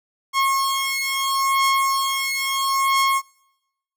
sawtooth beating tone pair, 1085 / 1085.75 Hz, C#6 / C#6, -37 / -36 cents, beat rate 0.75 Hz, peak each -18 dBFS, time 0.33-3.22 s, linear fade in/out 50 ms, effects noise-tail reverb RT60 0.9 s tail -23 dB re dry

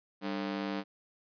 sawtooth ring-modulated tone, 246.9 Hz, B3, in tune, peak -26 dBFS, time 0.21-0.84 s, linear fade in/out 50 ms, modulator 50.7 Hz, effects resampled to 11025 Hz

